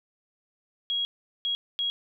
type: tone bursts at uneven times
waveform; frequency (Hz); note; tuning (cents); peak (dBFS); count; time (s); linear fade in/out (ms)
sine; 3300; G#7; -12; -25; 3; 0.9-1.05 / 1.45-1.55 / 1.79-1.9; 0
effects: none